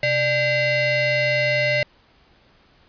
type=ring-modulated tone; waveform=35% pulse; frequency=725 Hz; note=F#5; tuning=35 cents flat; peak=-13 dBFS; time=0.03-1.83 s; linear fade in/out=2 ms; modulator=1320 Hz; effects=pink hiss -56 dBFS RMS until 2.88 s + resampled to 11025 Hz